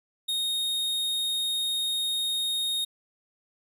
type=tone; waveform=45% pulse; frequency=3719 Hz; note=A#7; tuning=5 cents flat; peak=-26 dBFS; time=0.28-2.85 s; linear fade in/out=10 ms; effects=resampled to 32000 Hz